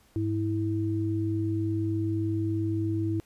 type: tone pair together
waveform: sine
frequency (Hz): 102.68 / 326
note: G#2 / E4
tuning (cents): -19 / -19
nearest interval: octave + minor sixth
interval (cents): 2000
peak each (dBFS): -28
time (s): 0.16-3.2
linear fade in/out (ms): 0
effects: pink hiss -62 dBFS RMS until 3.25 s + resampled to 32000 Hz